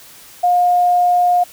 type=tone; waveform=sine; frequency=712 Hz; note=F5; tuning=33 cents sharp; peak=-10 dBFS; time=0.43-1.44 s; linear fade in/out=10 ms; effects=white hiss -41 dBFS RMS until 1.52 s